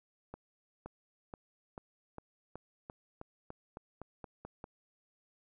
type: accelerating click train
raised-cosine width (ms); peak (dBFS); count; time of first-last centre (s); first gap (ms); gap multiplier
1; -30; 14; 0.34-4.641; 520; 0.92
effects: none